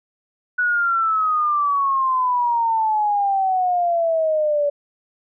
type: exponential sweep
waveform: sine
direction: down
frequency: 1480 to 573 Hz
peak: -16 dBFS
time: 0.58-4.7 s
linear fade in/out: 10 ms
effects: none